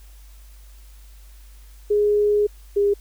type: tone pair in turn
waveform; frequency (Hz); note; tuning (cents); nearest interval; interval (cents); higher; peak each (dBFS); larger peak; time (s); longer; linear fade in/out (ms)
sine; 415.3 / 405.3; G#4 / G#4; 0 / -42; unison; 42; first; -15; neither; 1.9-2.47 / 2.76-2.94; first; 10
effects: added 50 Hz sine -42 dBFS peak until 3 s + white hiss -55 dBFS RMS until 3 s